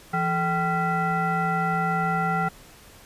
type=tone with frequency modulation; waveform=sine; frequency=773 Hz; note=G5; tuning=24 cents flat; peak=-21 dBFS; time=0.13-2.49 s; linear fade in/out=10 ms; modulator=604 Hz; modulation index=1.4; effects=pink hiss -49 dBFS RMS until 3.05 s + resampled to 32000 Hz